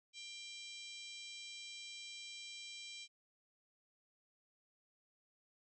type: harmonic tone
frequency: 790 Hz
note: G5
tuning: 13 cents sharp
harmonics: 3 / 4 / 5 / 6 / 7 / 8 / 9 / 10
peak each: -53 / -53 / -54 / -62 / -57 / -61 / -64 / -60 dBFS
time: 0.13-3.08 s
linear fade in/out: 50 ms
effects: none